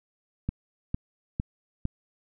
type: click train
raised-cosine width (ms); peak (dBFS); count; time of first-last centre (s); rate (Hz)
5; -15; 4; 0.49-1.854; 2.2
effects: none